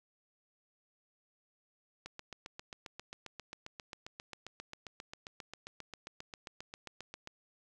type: click train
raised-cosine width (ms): 0.2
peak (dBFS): -27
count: 40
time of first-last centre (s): 2.06-7.274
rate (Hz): 7.48
effects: none